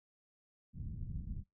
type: low-pass noise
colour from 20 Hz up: pink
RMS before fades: -42 dBFS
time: 0.73-1.44 s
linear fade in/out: 50 ms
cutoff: 180 Hz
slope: 24 dB/octave
effects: noise-tail reverb RT60 0.2 s tail -26 dB re dry